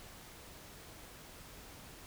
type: silence
effects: pink hiss -53 dBFS RMS until 2.06 s